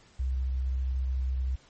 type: tone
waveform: sine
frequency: 64.7 Hz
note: C2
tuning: 19 cents flat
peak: -26 dBFS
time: 0.19-1.56 s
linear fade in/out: 10 ms
effects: pink hiss -59 dBFS RMS until 1.69 s + MP3 32 kbps